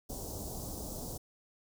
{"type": "band-stop noise", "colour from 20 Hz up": "pink", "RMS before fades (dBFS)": -41, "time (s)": [0.09, 1.18], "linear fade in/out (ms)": 10, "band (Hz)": [810, 5300], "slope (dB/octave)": 24, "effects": []}